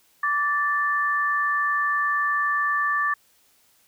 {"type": "tone pair together", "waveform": "sine", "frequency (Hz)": [1163.2, 1766], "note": ["D6", "A6"], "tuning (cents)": [-17, 6], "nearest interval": "perfect fifth", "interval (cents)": 723, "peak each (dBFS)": -23, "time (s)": [0.23, 3.14], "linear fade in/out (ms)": 5, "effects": ["white hiss -61 dBFS RMS until 3.87 s"]}